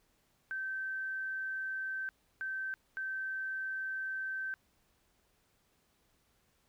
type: tone bursts at uneven times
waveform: sine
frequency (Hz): 1549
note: G6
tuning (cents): -21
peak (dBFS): -35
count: 3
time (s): 0.51-2.09 / 2.41-2.74 / 2.97-4.54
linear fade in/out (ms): 0
effects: pink hiss -73 dBFS RMS until 6.68 s